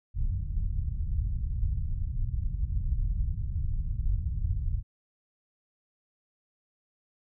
pink low-pass noise, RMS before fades -29 dBFS, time 0.14-4.83 s, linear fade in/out 50 ms, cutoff 110 Hz, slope 24 dB/octave, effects none

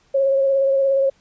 sine tone with vibrato, 544 Hz, C#5, 33 cents flat, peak -14 dBFS, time 0.14-1.1 s, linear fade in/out 10 ms, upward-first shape sine, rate 17 Hz, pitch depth 23 cents each way, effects pink hiss -59 dBFS RMS until 1.2 s + resampled to 16000 Hz

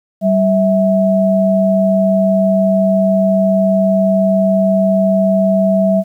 sine tone pair together, 193.3 / 653 Hz, G3 / E5, -24 / -17 cents, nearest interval octave + major sixth, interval 2107 cents, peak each -12 dBFS, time 0.21-6.04 s, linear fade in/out 50 ms, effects 8-bit

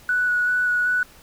triangle tone with vibrato, 1473 Hz, F#6, 8 cents flat, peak -14 dBFS, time 0.09-1.03 s, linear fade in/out 2 ms, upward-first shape square, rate 2.6 Hz, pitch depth 10 cents each way, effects tanh soft clip ceiling -16 dBFS + pink hiss -49 dBFS RMS until 1.22 s

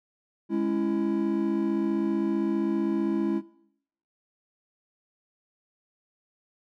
triangle chord, C# minor, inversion second, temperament just, 207.9 / 277.2 / 332.6 Hz, G#3 / C#4 / E4, +2 / 0 / +16 cents, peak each -26 / -29 / -24 dBFS, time 0.49-3.42 s, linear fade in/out 50 ms, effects noise-tail reverb RT60 0.7 s tail -19 dB re dry

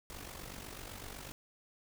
pink noise with amplitude modulation, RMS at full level -44 dBFS, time 0.1-1.32 s, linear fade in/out 0 ms, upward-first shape sine, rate 48 Hz, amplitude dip 65%, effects none

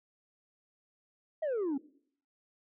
sine exponential sweep, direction down, 659.3 to 260 Hz, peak -27 dBFS, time 1.42-1.78 s, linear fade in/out 10 ms, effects noise-tail reverb RT60 0.6 s tail -21 dB re dry + tanh soft clip ceiling -29 dBFS

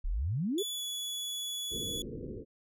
sine exponential sweep, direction up, 30.87 to 440 Hz, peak -29 dBFS, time 0.04-0.63 s, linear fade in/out 10 ms
sawtooth tone with pitch glide, 3435 to 3403 Hz, A7 to G#7, -42 to +41 cents, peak -32 dBFS, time 0.58-2.02 s, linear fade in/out 2 ms, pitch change -17 cents, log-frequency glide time 0.73-0.83 s
white low-pass noise, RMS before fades -41 dBFS, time 1.7-2.45 s, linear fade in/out 50 ms, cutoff 500 Hz, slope 96 dB/octave
effects none

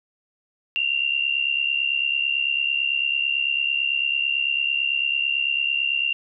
sine tone pair together, 2737 / 2806 Hz, F7 / F7, -36 / +8 cents, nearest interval unison, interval 44 cents, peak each -23 / -23 dBFS, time 0.76-6.13 s, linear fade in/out 0 ms, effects none

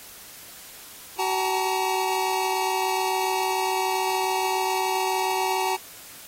square tone cluster, 377.4 / 757 / 867 / 934 Hz, F#4 / F#5 / A5 / A#5, +34 / +39 / -26 / +3 cents, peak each -29 dBFS, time 1.18-5.77 s, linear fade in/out 20 ms, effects white hiss -44 dBFS RMS until 6.27 s + AAC 48 kbps

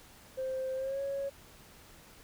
sine tone with pitch glide, 523.3 to 553.1 Hz, C5 to C#5, 0 to -4 cents, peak -31 dBFS, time 0.37-1.3 s, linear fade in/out 20 ms, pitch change +96 cents, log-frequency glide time 0.76-1.01 s, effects tanh soft clip ceiling -29 dBFS + pink hiss -56 dBFS RMS until 2.23 s

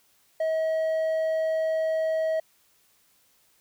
sine tone with hard clipping, 639 Hz, D#5, 46 cents sharp, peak -24 dBFS, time 0.4-2.4 s, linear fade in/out 5 ms, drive 3 dB, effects white hiss -64 dBFS RMS until 3.6 s

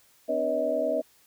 sine tone cluster, 256.2 / 296.7 / 485.3 / 565 / 635 Hz, C4 / D4 / B4 / C#5 / D#5, -36 / +18 / -30 / +33 / +35 cents, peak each -35 / -35 / -32 / -31 / -26 dBFS, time 0.28-1.02 s, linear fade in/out 20 ms, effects white hiss -61 dBFS RMS until 1.26 s

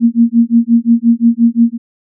sine tone with tremolo, 233.1 Hz, A#3, in tune, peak -3 dBFS, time 0-1.78 s, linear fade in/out 50 ms, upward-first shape sine, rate 5.7 Hz, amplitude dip 100%, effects none

